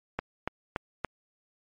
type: click train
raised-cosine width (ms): 0.5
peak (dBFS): -14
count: 4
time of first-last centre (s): 0.19-1.047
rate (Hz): 3.5
effects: MP3 48 kbps